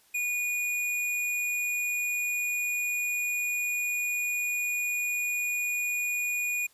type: tone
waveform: square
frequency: 2452 Hz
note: D#7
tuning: 26 cents flat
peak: -28 dBFS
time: 0.14-6.67 s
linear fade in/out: 10 ms
effects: white hiss -62 dBFS RMS until 6.73 s + resampled to 32000 Hz